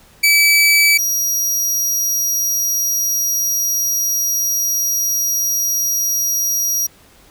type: tone pair in turn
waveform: sawtooth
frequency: 2300 / 5739 Hz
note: D7 / F8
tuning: -37 / +46 cents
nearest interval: octave + major third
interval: 1583 cents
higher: second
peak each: -6 / -13 dBFS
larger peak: first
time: 0.23-0.98 / 0.98-6.87 s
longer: second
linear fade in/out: 10 ms
effects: pink hiss -48 dBFS RMS until 7.3 s